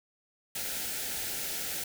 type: band-stop noise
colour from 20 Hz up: white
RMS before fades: -35 dBFS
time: 0.55-1.84 s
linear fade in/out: 5 ms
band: 910 to 1300 Hz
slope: 96 dB/octave
effects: none